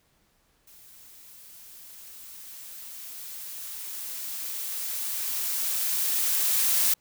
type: noise with level ramp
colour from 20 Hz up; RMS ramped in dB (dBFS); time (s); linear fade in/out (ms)
blue; -52 to -22; 0.67-6.94; 5
effects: pink hiss -67 dBFS RMS until 7 s